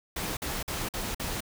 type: noise bursts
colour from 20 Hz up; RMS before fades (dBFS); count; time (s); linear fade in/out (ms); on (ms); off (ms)
pink; -33; 5; 0.16-1.406; 5; 210; 49
effects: none